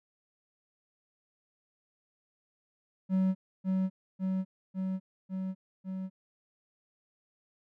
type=tone with echo; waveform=triangle; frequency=188.6 Hz; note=F#3; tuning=33 cents sharp; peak=-22 dBFS; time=3.09-3.35 s; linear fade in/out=50 ms; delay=550 ms; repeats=5; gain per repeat=-2 dB; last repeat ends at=6.1 s; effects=none